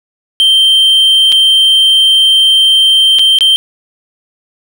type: tone with dropouts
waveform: triangle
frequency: 3136 Hz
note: G7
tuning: in tune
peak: -3 dBFS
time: 0.4-3.56 s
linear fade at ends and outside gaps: 0 ms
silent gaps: 1.32-1.324 / 3.187-3.193 / 3.387-3.408 s
effects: none